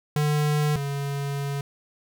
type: tone pair in turn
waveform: square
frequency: 149.3 / 140.72 Hz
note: D3 / C#3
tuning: +29 / +26 cents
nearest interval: minor second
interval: 103 cents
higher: first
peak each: -21 / -27 dBFS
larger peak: first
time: 0.16-0.76 / 0.76-1.61 s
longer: second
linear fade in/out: 2 ms
effects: none